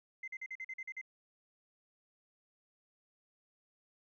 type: tone bursts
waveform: sine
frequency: 2071 Hz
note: C7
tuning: 18 cents flat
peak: -39 dBFS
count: 9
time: 0.23-1.014 s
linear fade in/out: 5 ms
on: 48 ms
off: 44 ms
effects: tanh soft clip ceiling -35 dBFS